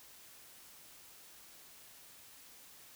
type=silence; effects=white hiss -57 dBFS RMS until 2.95 s